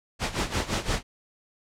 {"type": "noise with tremolo", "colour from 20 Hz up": "pink", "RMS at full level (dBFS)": -25, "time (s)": [0.19, 1.03], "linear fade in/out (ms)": 50, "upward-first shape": "sine", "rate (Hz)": 5.8, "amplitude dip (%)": 80, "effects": ["low-pass 7000 Hz 12 dB/octave"]}